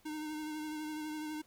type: tone with vibrato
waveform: square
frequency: 306.7 Hz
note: D#4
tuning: 25 cents flat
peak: -39 dBFS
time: 0.05-1.42 s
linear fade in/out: 10 ms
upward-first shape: triangle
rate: 12 Hz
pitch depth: 29 cents each way
effects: pink hiss -67 dBFS RMS until 1.46 s